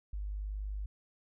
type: tone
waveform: sine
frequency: 50.6 Hz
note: G#1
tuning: 44 cents flat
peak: -35 dBFS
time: 0.13-0.86 s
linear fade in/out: 5 ms
effects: none